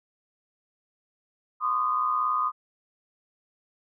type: tone cluster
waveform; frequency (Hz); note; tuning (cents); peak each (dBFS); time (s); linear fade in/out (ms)
sine; 1029 / 1107 / 1231; C6 / C#6 / D#6; -29 / -3 / -19; -30 / -32 / -24; 1.6-2.52; 50
effects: none